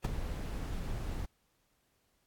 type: noise with ADSR envelope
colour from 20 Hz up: brown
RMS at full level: -24 dBFS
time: 0.04-1.26 s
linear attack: 6 ms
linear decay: 20 ms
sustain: -13 dB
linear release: 14 ms
effects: pink hiss -75 dBFS RMS until 2.26 s + AAC 64 kbps